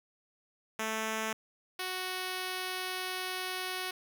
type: tone pair in turn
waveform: 5% pulse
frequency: 220 / 370 Hz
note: A3 / F#4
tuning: 0 / 0 cents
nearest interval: major sixth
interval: 900 cents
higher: second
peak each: -21 / -23 dBFS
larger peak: first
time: 0.79-1.33 / 1.79-3.91 s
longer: second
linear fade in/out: 5 ms
effects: none